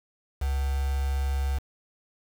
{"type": "tone with quantisation", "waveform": "sine", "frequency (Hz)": 68.4, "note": "C#2", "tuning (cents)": -23, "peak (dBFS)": -24, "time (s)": [0.41, 1.59], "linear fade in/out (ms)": 10, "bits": 6, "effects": []}